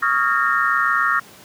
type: tone cluster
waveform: sine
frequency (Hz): 1120 / 1259 / 1386 / 1634 / 1834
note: C#6 / D#6 / F6 / G#6 / A#6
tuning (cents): +18 / +20 / -14 / -29 / -29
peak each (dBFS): -23 / -22 / -20 / -27 / -21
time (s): 0.02-1.2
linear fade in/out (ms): 10
effects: pink hiss -44 dBFS RMS until 1.44 s + high-pass 150 Hz 12 dB/octave